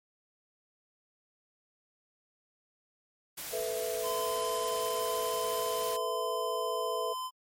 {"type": "noise", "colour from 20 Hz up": "white", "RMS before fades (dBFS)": -40, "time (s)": [3.37, 5.97], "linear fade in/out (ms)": 10}
{"type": "chord", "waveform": "sine", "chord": "A suspended second", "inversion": "none", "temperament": "just", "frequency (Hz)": [440, 495, 660], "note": ["A4", "B4", "E5"], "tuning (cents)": [0, 4, 2], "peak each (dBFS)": -36, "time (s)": [3.52, 7.14], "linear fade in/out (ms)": 20}
{"type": "tone", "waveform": "square", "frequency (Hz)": 1024, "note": "C6", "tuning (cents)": -38, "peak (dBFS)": -35, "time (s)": [4.02, 7.31], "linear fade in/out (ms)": 50}
{"effects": ["MP3 64 kbps"]}